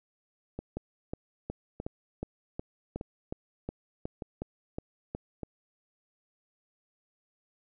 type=two click trains; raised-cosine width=2 ms; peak=-21 / -23 dBFS; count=13 / 5; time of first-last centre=0.77-5.15 / 0.59-5.433 s; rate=2.74 / 0.826 Hz; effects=none